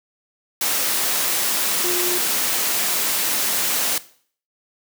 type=tone in noise; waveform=sine; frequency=356 Hz; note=F4; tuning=33 cents sharp; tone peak=-24 dBFS; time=1.84-2.18 s; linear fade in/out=2 ms; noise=white; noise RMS=-21 dBFS; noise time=0.61-3.98 s; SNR=-6 dB; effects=noise-tail reverb RT60 0.5 s tail -17 dB re dry + high-pass 200 Hz 12 dB/octave